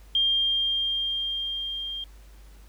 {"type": "tone with level ramp", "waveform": "sine", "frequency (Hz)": 3200, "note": "G7", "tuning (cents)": 35, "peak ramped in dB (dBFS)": [-19, -31], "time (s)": [0.15, 2.04], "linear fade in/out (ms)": 2, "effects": ["added 50 Hz sine -46 dBFS peak until 2.68 s", "pink hiss -58 dBFS RMS until 2.68 s"]}